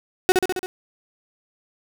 35% pulse tone with echo, 370 Hz, F#4, in tune, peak -10 dBFS, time 0.29-0.32 s, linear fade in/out 0 ms, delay 68 ms, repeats 5, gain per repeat -3 dB, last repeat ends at 0.66 s, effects none

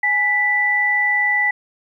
sine tone pair together, 830.6 / 1975.5 Hz, G#5 / B6, 0 / 0 cents, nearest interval octave + minor third, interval 1500 cents, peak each -24 / -15 dBFS, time 0.03-1.51 s, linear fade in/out 5 ms, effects 9-bit

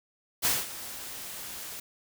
white noise with ADSR envelope, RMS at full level -24 dBFS, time 0.42-1.8 s, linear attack 35 ms, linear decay 200 ms, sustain -16 dB, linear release 4 ms, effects none

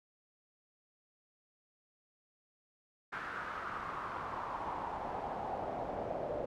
brown noise with band-pass filter sweep, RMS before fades -40 dBFS, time 3.12-6.46 s, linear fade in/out 10 ms, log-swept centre 1500 to 580 Hz, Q 3.6, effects none

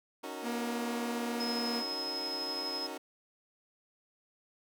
20% pulse chord, D# minor seventh, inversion third, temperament equal with one note detuned, 277.2 / 311.1 / 370 / 460.3 Hz, C#4 / D#4 / F#4 / A#4, 0 / 0 / 0 / -22 cents, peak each -40 dBFS, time 0.23-2.98 s, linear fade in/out 10 ms
sawtooth tone, 237.6 Hz, A#3, 33 cents sharp, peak -30 dBFS, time 0.42-1.84 s, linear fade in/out 50 ms
sine tone with tremolo, 5130 Hz, E8, 48 cents flat, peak -34 dBFS, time 1.4-2.87 s, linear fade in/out 5 ms, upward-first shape sine, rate 12 Hz, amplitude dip 25%
effects none

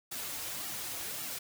white noise with flanger, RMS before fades -39 dBFS, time 0.11-1.39 s, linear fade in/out 10 ms, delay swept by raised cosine 1.9 to 5.1 ms, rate 1.8 Hz, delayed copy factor -0.6, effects none

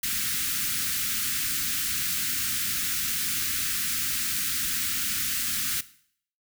white band-stop noise, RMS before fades -28 dBFS, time 0.03-5.81 s, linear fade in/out 5 ms, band 300 to 1300 Hz, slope 48 dB/octave, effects noise-tail reverb RT60 0.6 s tail -17 dB re dry

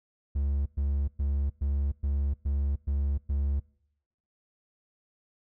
triangle tone bursts, 70.3 Hz, C#2, 25 cents sharp, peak -23 dBFS, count 8, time 0.35-3.6 s, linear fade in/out 10 ms, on 310 ms, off 110 ms, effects noise-tail reverb RT60 0.8 s tail -24 dB re dry

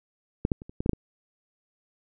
clicks, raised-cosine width 3 ms, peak -10 / -11 / -28 / -29 / -17 / -13 / -6 / -18 dBFS, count 8, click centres 0.451 / 0.518 / 0.619 / 0.695 / 0.805 / 0.861 / 0.894 / 0.933 s, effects none

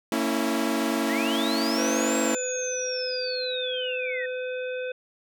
sawtooth chord, A# diminished, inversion none, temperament equal with one note detuned, 228.5 / 277.2 / 329.6 Hz, A#3 / C#4 / E4, -34 / 0 / 0 cents, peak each -24 dBFS, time 0.12-2.35 s, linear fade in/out 2 ms
sine linear two-way sweep, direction up then down, 1802 to 7600 to 1802 Hz, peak -30 dBFS, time 1.09-4.26 s, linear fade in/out 5 ms, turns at 2.18 s
harmonic tone, 506 Hz, B4, 42 cents sharp, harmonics 1 / 3 / 5 / 7, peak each -29 / -38 / -39 / -47 dBFS, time 1.78-4.92 s, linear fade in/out 5 ms
effects none

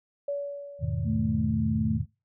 sine tone with exponential decay, 569 Hz, C#5, 45 cents sharp, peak -26 dBFS, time 0.28-1.53 s, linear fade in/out 5 ms, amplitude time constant 270 ms
sine chord, E major seventh, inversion none, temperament equal, 82.41 / 103.83 / 123.47 / 155.56 Hz, E2 / G#2 / B2 / D#3, 0 / 0 / 0 / 0 cents, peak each -32 dBFS, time 0.79-2.06 s, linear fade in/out 50 ms
sine tone with vibrato, 219.1 Hz, A3, 7 cents flat, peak -26 dBFS, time 1.04-2 s, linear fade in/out 50 ms, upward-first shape triangle, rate 11 Hz, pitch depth 14 cents each way
effects noise-tail reverb RT60 0.3 s tail -26 dB re dry

